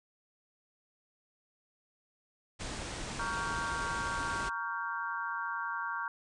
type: low-pass noise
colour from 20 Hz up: pink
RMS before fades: -40 dBFS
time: 2.59-4.5 s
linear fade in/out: 20 ms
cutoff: 9400 Hz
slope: 96 dB/octave
type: chord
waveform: sine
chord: G half-diminished seventh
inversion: first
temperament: equal with one note detuned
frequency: 932.3 / 1126.2 / 1396.9 / 1568 Hz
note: Bb5 / Db6 / F6 / G6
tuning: 0 / +27 / 0 / 0 cents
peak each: -39 dBFS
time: 3.19-6.08 s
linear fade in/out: 2 ms
effects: none